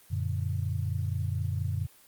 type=chord; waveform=sine; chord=Gb augmented; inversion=none; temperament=equal with one note detuned; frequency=92.13 / 116.54 / 146.83 Hz; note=Gb2 / Bb2 / D3; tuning=-7 / 0 / 0 cents; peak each=-30 / -33 / -35 dBFS; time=0.1-1.87 s; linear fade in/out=20 ms; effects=white hiss -57 dBFS RMS until 2.07 s + Opus 24 kbps